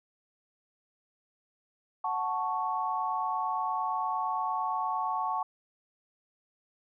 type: chord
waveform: sine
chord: F# minor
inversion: none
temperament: equal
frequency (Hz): 740 / 880 / 1108.7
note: F#5 / A5 / C#6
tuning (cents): 0 / 0 / 0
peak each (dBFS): -34 / -32 / -32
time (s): 2.04-5.43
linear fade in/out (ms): 5
effects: none